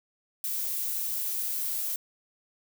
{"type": "noise with high-pass filter sweep", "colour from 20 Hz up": "violet", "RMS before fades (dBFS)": -31, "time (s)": [0.44, 1.96], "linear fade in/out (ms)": 2, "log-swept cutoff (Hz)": [290, 630], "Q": 9, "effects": []}